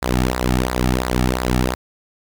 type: tone with flanger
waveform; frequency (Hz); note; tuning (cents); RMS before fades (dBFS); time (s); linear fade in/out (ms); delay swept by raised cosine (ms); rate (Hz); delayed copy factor
sawtooth; 62.6; B1; +24; -19; 0.02-1.75; 5; 0.32 to 2.02; 2.9; -0.75
effects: 8-bit